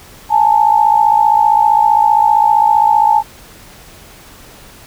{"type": "tone pair together", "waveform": "sine", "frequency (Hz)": [838.7, 894], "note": ["G#5", "A5"], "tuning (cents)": [17, 27], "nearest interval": "minor second", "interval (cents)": 110, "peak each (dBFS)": -10, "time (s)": [0.29, 3.23], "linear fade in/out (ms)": 50, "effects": ["pink hiss -39 dBFS RMS until 4.86 s"]}